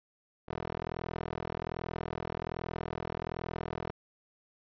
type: tone with band-pass filter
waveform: 15% pulse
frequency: 41.25 Hz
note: E1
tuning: 2 cents sharp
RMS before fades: -38 dBFS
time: 0.48-3.91 s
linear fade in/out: 10 ms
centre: 670 Hz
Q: 0.6
effects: resampled to 11025 Hz